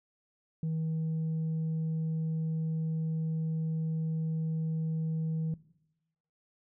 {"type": "tone", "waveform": "sine", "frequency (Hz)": 160, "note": "D#3", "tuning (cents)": 49, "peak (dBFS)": -27, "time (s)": [0.63, 5.54], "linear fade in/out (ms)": 2, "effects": ["noise-tail reverb RT60 0.9 s tail -20 dB re dry", "tanh soft clip ceiling -28 dBFS"]}